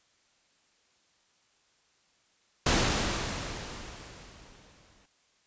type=noise with exponential decay; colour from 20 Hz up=pink; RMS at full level=-23 dBFS; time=2.66-5.06 s; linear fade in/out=5 ms; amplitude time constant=520 ms; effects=white hiss -68 dBFS RMS until 5.46 s + resampled to 16000 Hz